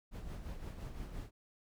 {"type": "noise with tremolo", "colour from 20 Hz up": "brown", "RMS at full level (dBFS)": -42, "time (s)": [0.11, 1.31], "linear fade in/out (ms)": 50, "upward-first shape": "sine", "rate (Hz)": 5.8, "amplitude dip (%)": 50, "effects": []}